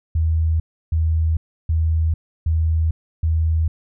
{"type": "tone bursts", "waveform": "sine", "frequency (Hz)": 80.4, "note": "E2", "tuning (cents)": -43, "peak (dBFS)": -15, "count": 5, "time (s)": [0.15, 3.68], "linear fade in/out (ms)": 5, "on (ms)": 450, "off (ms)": 320, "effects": []}